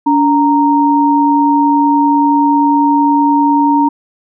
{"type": "tone pair together", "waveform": "sine", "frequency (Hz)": [286.9, 928.9], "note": ["D4", "A#5"], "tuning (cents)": [-40, -6], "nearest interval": "octave + minor sixth", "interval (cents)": 2034, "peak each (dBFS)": -10, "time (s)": [0.06, 3.89], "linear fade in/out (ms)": 10, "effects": []}